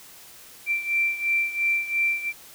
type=beating tone pair; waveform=sine; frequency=2349 / 2351.9 Hz; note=D7 / D7; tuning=0 / +2 cents; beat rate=2.9 Hz; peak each=-23 / -27 dBFS; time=0.66-2.33 s; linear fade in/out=50 ms; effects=white hiss -47 dBFS RMS until 2.54 s